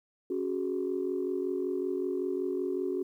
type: chord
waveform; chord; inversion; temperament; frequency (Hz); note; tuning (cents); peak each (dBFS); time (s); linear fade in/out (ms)
sine; C# suspended fourth; none; equal; 277.2 / 370 / 415.3; C#4 / F#4 / G#4; 0 / 0 / 0; -35 / -30 / -36; 0.3-3.03; 5
effects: tanh soft clip ceiling -21 dBFS + 11-bit